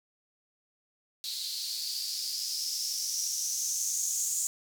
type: noise with band-pass filter sweep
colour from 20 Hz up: violet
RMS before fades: -33 dBFS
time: 1.24-4.47 s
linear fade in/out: 0 ms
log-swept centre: 4100 to 7000 Hz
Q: 6.6
effects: none